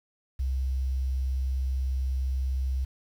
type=tone; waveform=sine; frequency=65.41 Hz; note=C2; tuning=in tune; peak=-25 dBFS; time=0.39-2.85 s; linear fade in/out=10 ms; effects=9-bit